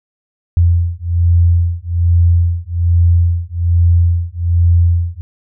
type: beating tone pair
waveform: sine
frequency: 85.3 / 86.5 Hz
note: F2 / F2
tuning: -40 / -16 cents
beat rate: 1.2 Hz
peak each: -12 dBFS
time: 0.57-5.21 s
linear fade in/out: 0 ms
effects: none